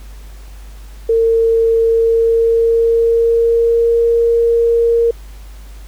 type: tone with pitch glide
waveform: sine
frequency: 455.3 to 465.4 Hz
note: A#4 to A#4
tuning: -41 to -3 cents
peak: -9 dBFS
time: 1.09-5.11 s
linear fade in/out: 5 ms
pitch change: +38 cents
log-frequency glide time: 1.8-3.99 s
effects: added 50 Hz sine -31 dBFS peak until 5.87 s + pink hiss -45 dBFS RMS until 5.87 s